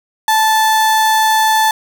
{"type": "tone", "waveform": "35% pulse", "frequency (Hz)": 876, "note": "A5", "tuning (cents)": -8, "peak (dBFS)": -8, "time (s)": [0.28, 1.71], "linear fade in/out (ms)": 2, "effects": []}